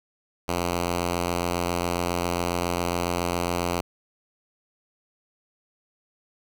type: tone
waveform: 5% pulse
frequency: 87.31 Hz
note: F2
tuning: in tune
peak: -13 dBFS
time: 0.48-3.81 s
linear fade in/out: 5 ms
effects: none